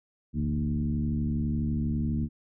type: tone with frequency modulation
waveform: sine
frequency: 155.1 Hz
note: D#3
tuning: 5 cents flat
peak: -25 dBFS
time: 0.33-2.29 s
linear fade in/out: 50 ms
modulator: 72.1 Hz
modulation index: 1.5
effects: none